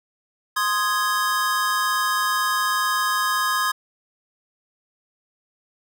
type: chord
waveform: square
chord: Ab major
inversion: first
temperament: equal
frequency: 1046.5 / 1244.5 / 1661.2 Hz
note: C6 / Eb6 / Ab6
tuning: 0 / 0 / 0 cents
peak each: -25 dBFS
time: 0.56-3.72 s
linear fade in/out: 10 ms
effects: none